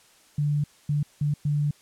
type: tone bursts at uneven times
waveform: sine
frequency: 146.83 Hz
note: D3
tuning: in tune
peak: -21 dBFS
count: 4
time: 0.38-0.64 / 0.89-1.03 / 1.21-1.34 / 1.45-1.71 s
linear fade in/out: 5 ms
effects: white hiss -57 dBFS RMS until 1.81 s + low-pass 10000 Hz 12 dB/octave